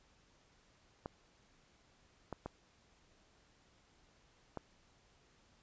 clicks, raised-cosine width 1 ms, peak -27 dBFS, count 4, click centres 1.059 / 2.327 / 2.46 / 4.573 s, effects pink hiss -69 dBFS RMS until 5.62 s + resampled to 16000 Hz

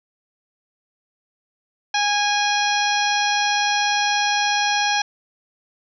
harmonic tone with a mistuned harmonic, 823 Hz, G#5, 16 cents flat, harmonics 1 / 2 / 3 / 4 / 5 / 6 / 7, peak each -21 / -24 / -26 / -27 / -28 / -29 / -29 dBFS, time 1.94-5.02 s, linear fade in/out 5 ms, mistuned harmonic 6, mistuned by +86 cents, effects none

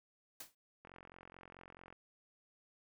white noise with exponential decay, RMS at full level -44 dBFS, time 0.4-0.55 s, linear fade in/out 5 ms, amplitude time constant 31 ms
click train, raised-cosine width 0.5 ms, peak -39 dBFS, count 49, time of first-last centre 0.85-1.926 s, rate 44.6 Hz
effects none

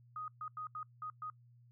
sine tone bursts at uneven times, 1247 Hz, D#6, 3 cents sharp, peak -40 dBFS, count 6, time 0.16-0.28 / 0.41-0.48 / 0.57-0.67 / 0.75-0.83 / 1.02-1.1 / 1.22-1.3 s, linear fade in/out 2 ms, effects noise-tail reverb RT60 0.1 s tail -25 dB re dry + added 120 Hz sine -60 dBFS peak until 1.71 s

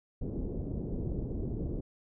pink low-pass noise, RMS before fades -35 dBFS, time 0.21-1.81 s, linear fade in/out 10 ms, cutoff 430 Hz, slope 24 dB/octave, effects none

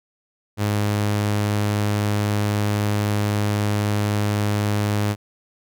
sawtooth tone, 103.83 Hz, G#2, in tune, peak -15 dBFS, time 0.57-5.16 s, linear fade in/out 50 ms, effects none

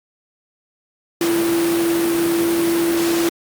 sine tone in noise, 337.2 Hz, E4, 39 cents sharp, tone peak -15 dBFS, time 1.21-3.29 s, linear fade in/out 2 ms, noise pink, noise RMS -23 dBFS, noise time 1.21-3.29 s, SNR +5 dB, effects high-pass 200 Hz 12 dB/octave + Opus 48 kbps

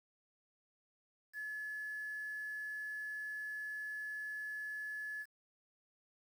sine tone with quantisation, 1711 Hz, A6, 49 cents flat, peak -40 dBFS, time 1.33-5.26 s, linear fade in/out 50 ms, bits 10, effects none

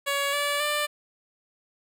10% pulse tone with pitch steps, 562 / 577.1 / 592.7 Hz, C#5 / D5 / D5, +24 / -30 / +16 cents, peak -16 dBFS, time 0.06-0.87 s, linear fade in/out 20 ms, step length 270 ms, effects none

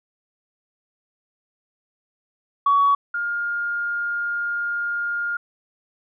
sine tone pair in turn, 1126 / 1412.9 Hz, C#6 / F6, +27 / +20 cents, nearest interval major third, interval 393 cents, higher second, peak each -13 / -22 dBFS, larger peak first, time 2.66-2.95 / 3.14-5.37 s, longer second, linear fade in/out 5 ms, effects tanh soft clip ceiling -9 dBFS

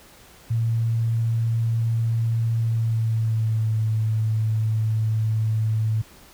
sine tone with pitch glide, 114.4 to 109.93 Hz, A#2 to A2, -32 to -1 cents, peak -19 dBFS, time 0.5-6.02 s, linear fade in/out 10 ms, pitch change -69 cents, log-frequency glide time 2.57-3.77 s, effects pink hiss -49 dBFS RMS until 6.33 s

